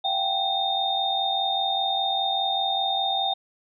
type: tone cluster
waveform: sine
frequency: 683 / 772 / 817 / 3657 Hz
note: F5 / G5 / G#5 / A#7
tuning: -39 / -27 / -29 / -34 cents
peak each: -32 / -26 / -34 / -25 dBFS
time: 0.04-3.34 s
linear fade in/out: 10 ms
effects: none